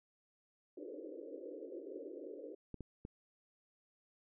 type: band-pass noise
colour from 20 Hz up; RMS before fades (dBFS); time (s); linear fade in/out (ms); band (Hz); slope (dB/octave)
pink; -48; 0.77-2.55; 5; 290 to 560; 96
type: clicks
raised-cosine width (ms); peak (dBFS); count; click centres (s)
3; -32; 3; 2.743 / 2.807 / 3.051
effects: none